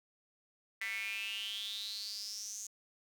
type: tone with high-pass filter sweep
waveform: square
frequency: 104.8 Hz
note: G#2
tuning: 16 cents sharp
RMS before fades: -41 dBFS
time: 0.81-2.67 s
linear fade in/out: 5 ms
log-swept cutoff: 2000 to 6700 Hz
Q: 9.4
effects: none